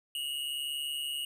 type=tone with amplitude modulation; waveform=square; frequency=2875 Hz; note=F7; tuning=50 cents sharp; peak=-31 dBFS; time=0.15-1.25 s; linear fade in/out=2 ms; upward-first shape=sine; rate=141 Hz; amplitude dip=60%; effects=12-bit